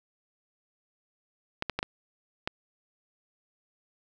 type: clicks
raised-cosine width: 0.3 ms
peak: -13 dBFS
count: 5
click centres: 1.624 / 1.697 / 1.79 / 1.829 / 2.475 s
effects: none